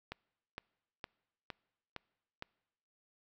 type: click train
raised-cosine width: 0.3 ms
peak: -25 dBFS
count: 6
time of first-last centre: 0.12-2.424 s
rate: 2.17 Hz
effects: noise-tail reverb RT60 1.0 s tail -26 dB re dry